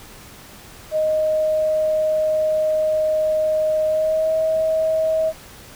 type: tone with pitch glide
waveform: sine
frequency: 622.3 to 636.8 Hz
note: D#5 to D#5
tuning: 0 to +40 cents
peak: -16 dBFS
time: 0.91-5.33 s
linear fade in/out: 50 ms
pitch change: +40 cents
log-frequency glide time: 3.87-4.32 s
effects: pink hiss -42 dBFS RMS until 5.75 s